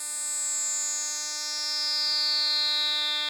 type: tone with band-pass filter sweep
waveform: 10% pulse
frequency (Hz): 298.8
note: D4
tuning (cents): +30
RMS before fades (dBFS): -28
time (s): 0-3.29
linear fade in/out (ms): 2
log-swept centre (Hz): 8900 to 3400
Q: 9.6
effects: 9-bit